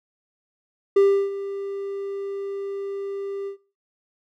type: tone with ADSR envelope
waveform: triangle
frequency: 396.2 Hz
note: G4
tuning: 18 cents sharp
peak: -10 dBFS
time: 0.96-3.57 s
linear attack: 7 ms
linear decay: 330 ms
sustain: -16 dB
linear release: 100 ms
effects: noise-tail reverb RT60 0.4 s tail -21 dB re dry